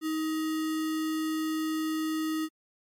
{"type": "tone with sample-and-hold", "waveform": "sine", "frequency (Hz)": 314.9, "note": "D#4", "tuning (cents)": 21, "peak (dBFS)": -27, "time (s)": [0.01, 2.49], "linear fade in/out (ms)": 50, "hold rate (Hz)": 1575, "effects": ["MP3 64 kbps"]}